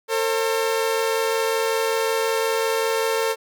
sawtooth tone pair together, 451.6 / 537 Hz, A4 / C5, +45 / +45 cents, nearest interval minor third, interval 300 cents, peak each -17 / -22 dBFS, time 0.08-3.36 s, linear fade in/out 50 ms, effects none

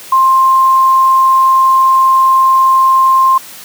sine tone, 1055 Hz, C6, 14 cents sharp, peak -5 dBFS, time 0.12-3.38 s, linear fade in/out 5 ms, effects white hiss -32 dBFS RMS until 3.64 s + high-pass 100 Hz 12 dB/octave

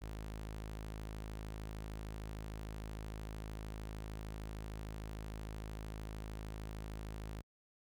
sawtooth tone, 53.2 Hz, G#1, 42 cents sharp, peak -39 dBFS, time 0.01-7.42 s, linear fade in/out 20 ms, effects Opus 48 kbps

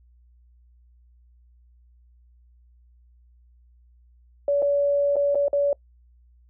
sine tone with dropouts, 570 Hz, C#5, 48 cents sharp, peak -18 dBFS, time 4.48-5.73 s, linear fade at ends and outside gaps 2 ms, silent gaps 4.621-4.625 / 5.158-5.165 / 5.347-5.354 / 5.482-5.53 s, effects noise-tail reverb RT60 0.1 s tail -24 dB re dry + added 60 Hz sine -53 dBFS peak until 6.49 s

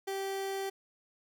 30% pulse tone, 389.4 Hz, G4, 12 cents flat, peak -31 dBFS, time 0.07-0.7 s, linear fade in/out 10 ms, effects none

